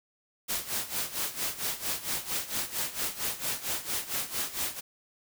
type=noise with tremolo; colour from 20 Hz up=white; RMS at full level=-30 dBFS; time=0.48-4.81 s; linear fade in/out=20 ms; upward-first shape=sine; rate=4.4 Hz; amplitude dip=80%; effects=none